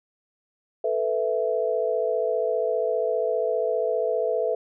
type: chord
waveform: sine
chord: A suspended second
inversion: none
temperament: just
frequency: 440 / 495 / 660 Hz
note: A4 / B4 / E5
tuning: 0 / +4 / +2 cents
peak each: -26 dBFS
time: 0.84-4.55 s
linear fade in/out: 5 ms
effects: none